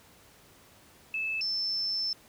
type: tone pair in turn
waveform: sine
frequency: 2617 / 5302 Hz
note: E7 / E8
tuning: -13 / +9 cents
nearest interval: octave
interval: 1222 cents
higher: second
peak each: -29 / -28 dBFS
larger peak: second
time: 1.14-1.41 / 1.41-2.13 s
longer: second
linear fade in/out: 2 ms
effects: pink hiss -57 dBFS RMS until 2.28 s + high-pass 60 Hz 12 dB/octave